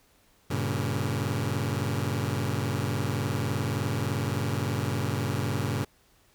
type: chord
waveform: sawtooth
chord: G diminished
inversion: none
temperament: just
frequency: 98 / 117.6 / 141.12 Hz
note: G2 / Bb2 / Db3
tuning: 0 / +16 / +31 cents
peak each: -27 dBFS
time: 0.5-5.85 s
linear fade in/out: 10 ms
effects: pink hiss -63 dBFS RMS until 6.34 s